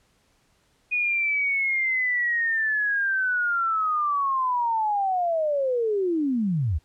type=linear sweep; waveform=sine; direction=down; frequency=2474 to 65.41 Hz; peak=-21 dBFS; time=0.91-6.79 s; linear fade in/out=20 ms; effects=pink hiss -65 dBFS RMS until 6.84 s + low-pass 10000 Hz 12 dB/octave